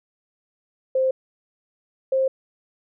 sine tone pair in turn, 523.3 / 529.4 Hz, C5 / C5, 0 / +20 cents, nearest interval unison, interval 20 cents, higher second, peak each -17 dBFS, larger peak neither, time 0.95-1.11 / 2.12-2.28 s, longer neither, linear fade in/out 5 ms, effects none

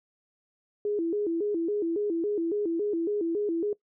sine tone with vibrato, 371.8 Hz, F#4, 8 cents sharp, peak -25 dBFS, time 0.85-3.73 s, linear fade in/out 2 ms, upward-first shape square, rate 3.6 Hz, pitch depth 190 cents each way, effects noise-tail reverb RT60 0.1 s tail -21 dB re dry

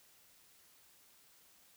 silence, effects white hiss -65 dBFS RMS until 1.76 s

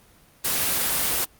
white noise, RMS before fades -23 dBFS, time 0.44-1.25 s, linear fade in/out 10 ms, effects pink hiss -55 dBFS RMS until 1.39 s + Opus 24 kbps

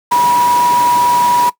sine tone in noise, 970 Hz, B5, 31 cents flat, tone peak -9 dBFS, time 0.11-1.5 s, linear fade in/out 10 ms, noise pink, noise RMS -22 dBFS, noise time 0.11-1.5 s, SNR +10 dB, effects noise-tail reverb RT60 0.1 s tail -18 dB re dry + high-pass 200 Hz 12 dB/octave

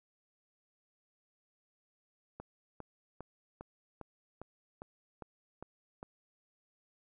click train, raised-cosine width 1 ms, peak -30 dBFS, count 10, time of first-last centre 2.4-6.029 s, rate 2.48 Hz, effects none

